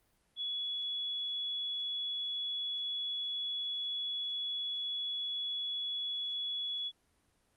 sine tone, 3387 Hz, G#7, 33 cents sharp, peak -34 dBFS, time 0.36-6.92 s, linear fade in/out 50 ms, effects pink hiss -73 dBFS RMS until 7.56 s + Opus 32 kbps

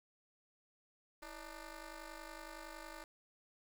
10% pulse ring-modulated tone, 301.4 Hz, D4, 45 cents sharp, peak -37 dBFS, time 1.22-3.04 s, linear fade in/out 2 ms, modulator 276 Hz, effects none

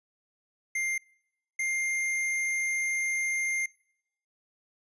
square tone pair in turn, 2100 / 2109 Hz, C7 / C7, +6 / +13 cents, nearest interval unison, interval 7 cents, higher second, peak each -28 dBFS, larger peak neither, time 0.75-0.98 / 1.59-3.66 s, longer second, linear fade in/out 5 ms, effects noise-tail reverb RT60 0.8 s tail -26 dB re dry + resampled to 24000 Hz

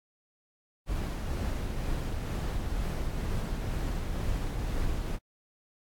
brown noise with tremolo, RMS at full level -30 dBFS, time 0.86-5.19 s, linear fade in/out 50 ms, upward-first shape triangle, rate 2.1 Hz, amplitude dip 30%, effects AAC 64 kbps

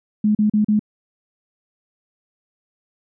sine tone bursts, 211.4 Hz, G#3, 31 cents sharp, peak -13 dBFS, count 4, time 0.24-0.794 s, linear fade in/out 5 ms, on 110 ms, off 38 ms, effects none

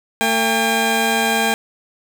15% pulse tone pair together, 225.2 / 802.5 Hz, A3 / G5, +40 / +40 cents, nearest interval octave + minor seventh, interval 2200 cents, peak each -13 / -11 dBFS, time 0.21-1.54 s, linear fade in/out 0 ms, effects none

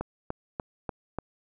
click train, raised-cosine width 1 ms, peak -17 dBFS, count 5, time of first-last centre 0.01-1.186 s, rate 3.4 Hz, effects none

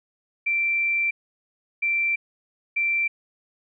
sine tone bursts at uneven times, 2349 Hz, D7, in tune, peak -20 dBFS, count 3, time 0.46-1.11 / 1.82-2.16 / 2.76-3.08 s, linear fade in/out 10 ms, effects none

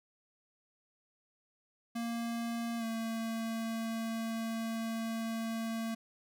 square tone with pitch glide, 232.7 to 226.1 Hz, A#3 to A3, -3 to +47 cents, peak -35 dBFS, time 1.95-5.95 s, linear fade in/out 10 ms, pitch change -50 cents, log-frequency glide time 2.78-2.84 s, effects none

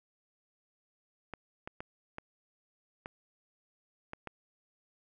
clicks, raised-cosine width 0.5 ms, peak -25 dBFS, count 7, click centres 1.337 / 1.675 / 1.805 / 2.184 / 3.059 / 4.134 / 4.273 s, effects none

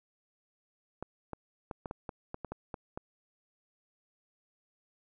clicks, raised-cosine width 1 ms, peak -24 dBFS, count 11, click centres 1.026 / 1.333 / 1.712 / 1.858 / 1.911 / 2.092 / 2.344 / 2.447 / 2.52 / 2.742 / 2.975 s, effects none

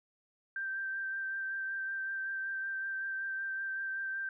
sine tone with vibrato, 1568 Hz, G6, in tune, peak -34 dBFS, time 0.56-4.29 s, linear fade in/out 2 ms, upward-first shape sine, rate 5.3 Hz, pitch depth 16 cents each way, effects none

